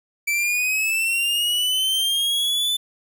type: linear sweep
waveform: 45% pulse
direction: up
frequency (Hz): 2314 to 3520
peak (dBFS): -19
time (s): 0.27-2.77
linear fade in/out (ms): 10
effects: 9-bit